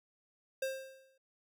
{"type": "tone with exponential decay", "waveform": "square", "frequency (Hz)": 531, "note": "C5", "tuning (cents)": 25, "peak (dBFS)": -32, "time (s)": [0.62, 1.18], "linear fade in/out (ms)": 5, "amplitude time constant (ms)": 120, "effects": []}